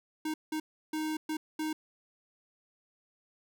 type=tone bursts at uneven times; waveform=square; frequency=311.1 Hz; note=D#4; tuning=in tune; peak=-32 dBFS; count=5; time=0.25-0.34 / 0.52-0.6 / 0.93-1.17 / 1.29-1.37 / 1.59-1.73 s; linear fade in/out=5 ms; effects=none